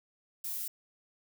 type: noise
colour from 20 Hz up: violet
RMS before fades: -37 dBFS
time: 0.44-0.68 s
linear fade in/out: 5 ms
effects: none

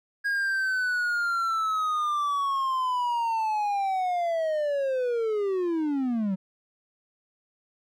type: linear sweep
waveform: triangle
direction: down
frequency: 1641 to 183.3 Hz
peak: -22 dBFS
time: 0.24-6.36 s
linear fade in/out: 20 ms
effects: none

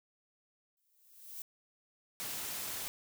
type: noise with exponential growth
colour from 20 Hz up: violet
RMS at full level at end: -42 dBFS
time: 0.77-1.42 s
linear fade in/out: 2 ms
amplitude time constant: 140 ms
type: noise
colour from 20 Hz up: white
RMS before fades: -40 dBFS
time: 2.2-2.88 s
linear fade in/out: 0 ms
effects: none

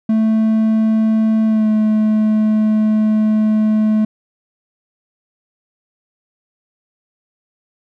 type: tone with pitch glide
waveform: triangle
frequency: 220 to 215.6 Hz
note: A3 to A3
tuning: 0 to -35 cents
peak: -9 dBFS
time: 0.09-4.05 s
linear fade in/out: 5 ms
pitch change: -35 cents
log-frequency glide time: 1.46-1.68 s
effects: none

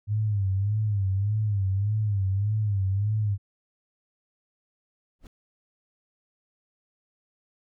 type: tone with vibrato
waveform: sine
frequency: 101.6 Hz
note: G#2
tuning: 38 cents flat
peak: -22 dBFS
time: 0.07-3.38 s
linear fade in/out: 50 ms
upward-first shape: sine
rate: 1.7 Hz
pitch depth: 110 cents each way
type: noise with exponential growth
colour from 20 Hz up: brown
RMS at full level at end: -34 dBFS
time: 5.19-5.27 s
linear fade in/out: 2 ms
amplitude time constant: 16 ms
effects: none

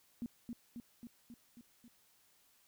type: tone with echo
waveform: sine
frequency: 237.5 Hz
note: A#3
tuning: 33 cents sharp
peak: -37 dBFS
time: 0.22-0.26 s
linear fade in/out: 0 ms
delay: 270 ms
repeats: 6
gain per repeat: -3 dB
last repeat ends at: 1.88 s
effects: white hiss -70 dBFS RMS until 2.67 s

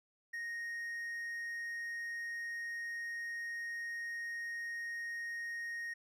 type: tone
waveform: triangle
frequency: 1864.7 Hz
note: A#6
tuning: in tune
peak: -37 dBFS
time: 0.33-5.94 s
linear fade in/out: 10 ms
effects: none

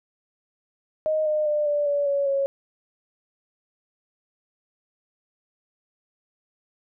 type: tone with pitch steps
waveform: sine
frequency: 622.3 / 609.8 / 597.6 / 585.7 / 574 / 562.5 / 551.2 Hz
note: D#5 / D#5 / D5 / D5 / D5 / C#5 / C#5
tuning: 0 / -35 / +30 / -5 / -40 / +25 / -10 cents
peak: -20 dBFS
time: 1.06-2.46 s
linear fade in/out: 0 ms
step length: 200 ms
effects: none

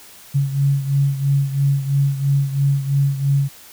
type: beating tone pair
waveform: sine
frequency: 138.59 / 141.59 Hz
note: C#3 / C#3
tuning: 0 / +37 cents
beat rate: 3 Hz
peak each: -16 / -21 dBFS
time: 0.34-3.49 s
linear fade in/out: 20 ms
effects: white hiss -43 dBFS RMS until 3.72 s

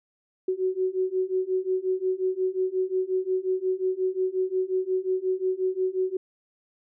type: beating tone pair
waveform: sine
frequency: 370.4 / 376 Hz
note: F#4 / F#4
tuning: +2 / +28 cents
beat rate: 5.6 Hz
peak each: -27 / -26 dBFS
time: 0.48-6.17 s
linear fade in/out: 5 ms
effects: none

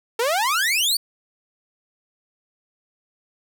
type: exponential sweep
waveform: sawtooth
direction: up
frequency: 440 to 4699 Hz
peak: -15 dBFS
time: 0.19-0.97 s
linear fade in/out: 5 ms
effects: none

